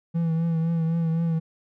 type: tone with vibrato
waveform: triangle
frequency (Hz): 164.81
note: E3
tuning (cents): 0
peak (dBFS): -19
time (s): 0.14-1.4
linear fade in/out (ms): 20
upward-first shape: triangle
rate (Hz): 3.9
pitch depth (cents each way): 43
effects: none

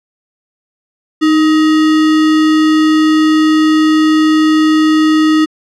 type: tone with sample-and-hold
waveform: sine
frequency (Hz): 311.1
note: D#4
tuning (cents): 0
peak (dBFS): -6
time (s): 1.21-5.46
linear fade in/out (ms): 20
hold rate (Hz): 1575
effects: low-pass 5000 Hz 12 dB/octave

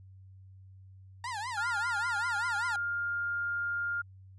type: tone with vibrato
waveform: 30% pulse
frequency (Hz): 913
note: A#5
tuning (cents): -36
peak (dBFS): -32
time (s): 1.24-2.76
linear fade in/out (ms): 2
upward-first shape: triangle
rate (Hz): 5.1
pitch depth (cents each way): 250
type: tone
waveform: sine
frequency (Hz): 1407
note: F6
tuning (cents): +12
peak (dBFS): -30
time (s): 1.57-4.02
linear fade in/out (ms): 10
effects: added 95 Hz sine -50 dBFS peak until 4.38 s + resampled to 22050 Hz

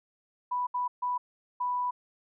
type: tone bursts at uneven times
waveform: sine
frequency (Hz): 987.8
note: B5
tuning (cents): 0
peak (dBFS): -27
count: 4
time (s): 0.51-0.67 / 0.74-0.88 / 1.02-1.18 / 1.6-1.91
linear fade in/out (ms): 10
effects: none

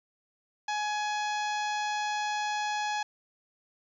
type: harmonic tone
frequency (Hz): 840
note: G#5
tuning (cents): +19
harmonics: 1 / 2 / 3 / 4 / 5 / 6 / 7 / 8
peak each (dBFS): -30 / -36 / -40 / -42 / -44 / -46 / -47 / -48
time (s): 0.68-3.03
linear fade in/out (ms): 5
effects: 11-bit

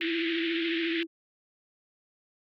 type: tone with vibrato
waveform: sine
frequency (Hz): 332.4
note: E4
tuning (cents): +15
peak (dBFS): -28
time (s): 0-1.07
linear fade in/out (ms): 50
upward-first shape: triangle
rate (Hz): 14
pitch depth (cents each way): 47
type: band-pass noise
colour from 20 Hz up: pink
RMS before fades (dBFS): -34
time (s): 0.01-1.03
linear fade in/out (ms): 0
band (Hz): 1700 to 3600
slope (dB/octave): 48
effects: none

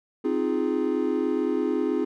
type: chord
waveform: triangle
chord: F minor seventh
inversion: second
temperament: equal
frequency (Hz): 261.6 / 311.1 / 349.2 / 415.3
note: C4 / Eb4 / F4 / Ab4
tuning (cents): 0 / 0 / 0 / 0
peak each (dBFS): -26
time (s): 0.24-2.05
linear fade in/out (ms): 10
effects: none

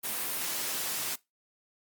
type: high-pass noise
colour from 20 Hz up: white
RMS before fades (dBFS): -33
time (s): 0.03-1.16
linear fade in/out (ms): 20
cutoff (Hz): 160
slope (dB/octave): 12
effects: noise-tail reverb RT60 0.2 s tail -21 dB re dry + Opus 32 kbps

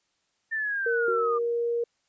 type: linear sweep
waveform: sine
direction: down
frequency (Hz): 1801 to 1184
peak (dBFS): -26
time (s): 0.51-1.39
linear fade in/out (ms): 20
type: tone with pitch glide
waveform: sine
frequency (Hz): 466.2 to 470.8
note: A#4 to A#4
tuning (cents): 0 to +17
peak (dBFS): -24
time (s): 0.86-1.84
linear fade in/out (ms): 5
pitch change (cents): +17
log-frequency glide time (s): 1.34-1.4
type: tone with exponential decay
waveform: sine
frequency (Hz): 375.4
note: F#4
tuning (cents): +25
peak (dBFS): -28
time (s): 1.08-1.82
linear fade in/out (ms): 2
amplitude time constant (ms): 160
effects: white hiss -73 dBFS RMS until 2.08 s + resampled to 16000 Hz

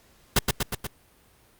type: noise with echo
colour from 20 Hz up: pink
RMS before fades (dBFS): -19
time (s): 0.36-0.39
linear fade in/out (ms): 5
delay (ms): 120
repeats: 4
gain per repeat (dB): -3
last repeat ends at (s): 0.87
effects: pink hiss -59 dBFS RMS until 1.59 s + Opus 48 kbps

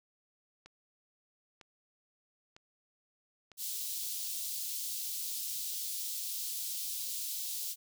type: click train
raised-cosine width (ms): 0.2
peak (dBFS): -35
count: 4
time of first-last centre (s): 0.66-3.517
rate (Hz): 1.05
type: high-pass noise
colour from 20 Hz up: white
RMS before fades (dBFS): -38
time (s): 3.57-7.76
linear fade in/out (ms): 50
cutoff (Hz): 3500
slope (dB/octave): 24
effects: none

